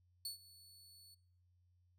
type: tone with ADSR envelope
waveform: sawtooth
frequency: 4434 Hz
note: C#8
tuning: in tune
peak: -37 dBFS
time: 0.25-1.15 s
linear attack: 3 ms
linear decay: 120 ms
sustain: -19 dB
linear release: 11 ms
effects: noise-tail reverb RT60 0.6 s tail -22 dB re dry + added 89 Hz sine -70 dBFS peak until 1.98 s